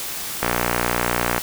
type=click train; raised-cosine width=0.5 ms; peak=-3 dBFS; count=58; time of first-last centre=0.43-1.38 s; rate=60 Hz; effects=white hiss -29 dBFS RMS until 1.42 s